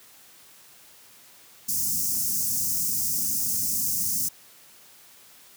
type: band-stop noise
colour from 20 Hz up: white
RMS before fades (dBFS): -26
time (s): 1.68-4.29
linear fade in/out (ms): 10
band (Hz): 270 to 5300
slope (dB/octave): 48
effects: white hiss -52 dBFS RMS until 5.56 s + high-pass 80 Hz 12 dB/octave